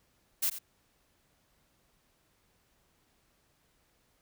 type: noise with echo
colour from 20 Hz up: blue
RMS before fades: -29 dBFS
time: 0.42-0.5 s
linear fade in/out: 10 ms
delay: 89 ms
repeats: 1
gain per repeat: -12 dB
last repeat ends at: 0.589 s
effects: pink hiss -71 dBFS RMS until 4.21 s